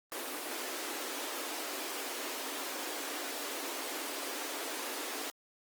pink high-pass noise, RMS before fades -39 dBFS, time 0.12-5.3 s, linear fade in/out 0 ms, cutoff 260 Hz, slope 96 dB/octave, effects Opus 24 kbps

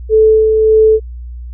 sine tone with tremolo, 437 Hz, A4, 12 cents flat, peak -4 dBFS, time 0.09-1 s, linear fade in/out 50 ms, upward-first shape sine, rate 1.7 Hz, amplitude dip 35%, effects added 60 Hz sine -24 dBFS peak until 1.53 s

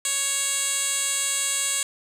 10% pulse tone with band-pass filter, 554.4 Hz, C#5, in tune, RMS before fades -25 dBFS, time 0.05-1.83 s, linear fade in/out 2 ms, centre 7500 Hz, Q 2.1, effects none

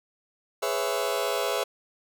sawtooth chord, C# minor seventh, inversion second, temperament just, 415.8 / 498.9 / 554.4 / 665.2 Hz, G#4 / B4 / C#5 / E5, +2 / +17 / 0 / +16 cents, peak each -27 dBFS, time 0.62-1.64 s, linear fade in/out 10 ms, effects none

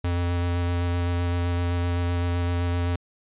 square tone with vibrato, 87.31 Hz, F2, in tune, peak -23 dBFS, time 0.04-2.96 s, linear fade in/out 5 ms, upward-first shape square, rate 7.8 Hz, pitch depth 10 cents each way, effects resampled to 8000 Hz

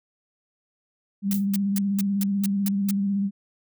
sine tone with vibrato, 198.8 Hz, G3, 25 cents sharp, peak -21 dBFS, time 1.22-3.31 s, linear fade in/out 50 ms, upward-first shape square, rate 16 Hz, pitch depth 26 cents each way
blue noise bursts, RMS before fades -29 dBFS, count 8, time 1.31-2.91 s, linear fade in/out 2 ms, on 25 ms, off 200 ms
violet noise with exponential decay, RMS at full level -28 dBFS, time 1.34-1.46 s, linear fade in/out 2 ms, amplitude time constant 26 ms
effects none

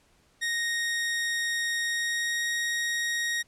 sawtooth tone with pitch glide, 1864.7 to 1876.6 Hz, A#6 to A#6, 0 to +11 cents, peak -23 dBFS, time 0.41-3.43 s, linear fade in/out 20 ms, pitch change +11 cents, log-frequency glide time 1.8-2.47 s, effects pink hiss -64 dBFS RMS until 3.47 s + low-pass 10000 Hz 12 dB/octave

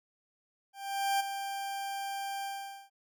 40% pulse tone with ADSR envelope, 790 Hz, G5, 13 cents sharp, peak -25 dBFS, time 0.73-2.9 s, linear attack 470 ms, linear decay 14 ms, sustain -9 dB, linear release 460 ms, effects none

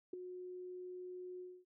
sine tone with ADSR envelope, 363.3 Hz, F#4, 32 cents flat, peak -36 dBFS, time 0.13-1.65 s, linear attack 6 ms, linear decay 6 ms, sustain -9 dB, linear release 250 ms, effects none

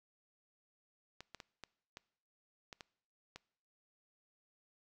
clicks, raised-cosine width 0.2 ms, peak -30 dBFS, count 8, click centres 1.206 / 1.347 / 1.402 / 1.637 / 1.971 / 2.728 / 2.808 / 3.36 s, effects noise-tail reverb RT60 0.7 s tail -23 dB re dry

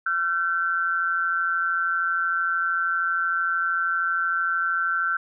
sine tone pair together, 1362 / 1535 Hz, F6 / G6, -44 / -37 cents, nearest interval major second, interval 207 cents, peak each -24 dBFS, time 0.06-5.17 s, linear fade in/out 5 ms, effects none

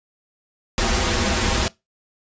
pink noise with comb filter, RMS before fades -20 dBFS, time 0.78-1.68 s, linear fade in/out 0 ms, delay 6.9 ms, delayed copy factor -1, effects noise-tail reverb RT60 0.2 s tail -21 dB re dry + resampled to 16000 Hz

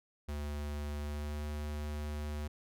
square tone with pitch glide, 73.42 to 74.57 Hz, D2 to D2, 0 to +27 cents, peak -37 dBFS, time 0.28-2.48 s, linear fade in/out 10 ms, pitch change +27 cents, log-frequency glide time 0.99-1.45 s, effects none

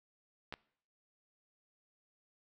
clicks, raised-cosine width 0.3 ms, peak -26 dBFS, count 2, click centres 0.525 / 0.539 s, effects noise-tail reverb RT60 0.6 s tail -22 dB re dry

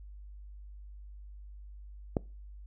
click, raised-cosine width 2 ms, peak -14 dBFS, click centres 2.168 s, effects noise-tail reverb RT60 0.3 s tail -23 dB re dry + added 50 Hz sine -45 dBFS peak until 2.66 s

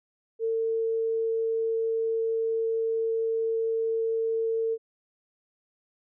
sine tone, 451.1 Hz, A4, 43 cents sharp, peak -24 dBFS, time 0.39-4.78 s, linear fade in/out 50 ms, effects none

